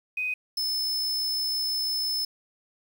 sine / 45% pulse tone pair in turn, 2502 / 5239 Hz, D#7 / E8, +9 / -12 cents, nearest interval octave + minor second, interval 1279 cents, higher second, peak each -26 dBFS, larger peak neither, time 0.17-0.34 / 0.57-2.25 s, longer second, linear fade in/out 5 ms, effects 9-bit

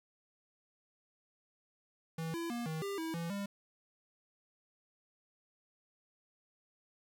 square tone with pitch steps, 162.7 / 336.3 / 237.6 / 158.6 / 398.4 / 324.2 / 168.1 / 200.4 Hz, E3 / E4 / A#3 / D#3 / G4 / E4 / E3 / G3, -22 / +35 / +33 / +33 / +28 / -29 / +34 / +38 cents, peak -37 dBFS, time 2.18-3.46 s, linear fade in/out 5 ms, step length 160 ms, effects 11-bit

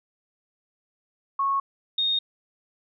sine tone pair in turn, 1100 / 3700 Hz, C#6 / A#7, -14 / -14 cents, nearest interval octave + major sixth, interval 2100 cents, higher second, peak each -21 dBFS, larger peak neither, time 1.39-1.6 / 1.98-2.19 s, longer neither, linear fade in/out 5 ms, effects none

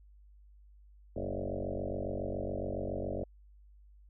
sine tone with frequency modulation, 320.1 Hz, D#4, 49 cents sharp, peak -33 dBFS, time 1.16-3.24 s, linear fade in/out 5 ms, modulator 47.2 Hz, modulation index 6.7, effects added 50 Hz sine -55 dBFS peak until 4.09 s

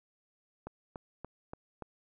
click train, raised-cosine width 1 ms, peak -27 dBFS, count 5, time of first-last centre 0.67-1.823 s, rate 3.47 Hz, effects none

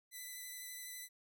5% pulse tone with vibrato, 1998 Hz, B6, 20 cents sharp, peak -36 dBFS, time 0.11-1.09 s, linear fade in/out 50 ms, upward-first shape triangle, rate 12 Hz, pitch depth 17 cents each way, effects none

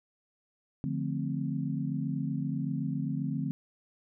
sine chord, D minor seventh, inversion none, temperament equal, 146.83 / 174.61 / 220 / 261.6 Hz, D3 / F3 / A3 / C4, 0 / 0 / 0 / 0 cents, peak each -33 / -36 / -37 / -35 dBFS, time 0.84-3.51 s, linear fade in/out 0 ms, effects none

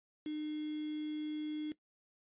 sine tone with quantisation, 303.9 Hz, D#4, 41 cents flat, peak -36 dBFS, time 0.26-1.72 s, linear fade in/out 2 ms, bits 8, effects noise-tail reverb RT60 0.1 s tail -17 dB re dry + resampled to 8000 Hz

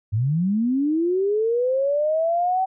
sine linear sweep, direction up, 98 to 767 Hz, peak -18 dBFS, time 0.12-2.66 s, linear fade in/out 20 ms, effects none

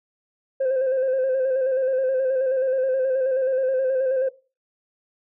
sine tone with vibrato, 524 Hz, C5, 2 cents sharp, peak -17 dBFS, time 0.6-4.29 s, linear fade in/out 10 ms, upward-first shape square, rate 9.4 Hz, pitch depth 38 cents each way, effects noise-tail reverb RT60 0.3 s tail -18 dB re dry + tanh soft clip ceiling -17 dBFS

